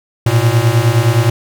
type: beating tone pair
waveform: square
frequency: 111.6 / 121.3 Hz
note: A2 / B2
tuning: +25 / -31 cents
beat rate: 9.7 Hz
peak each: -13 dBFS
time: 0.26-1.3 s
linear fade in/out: 5 ms
effects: none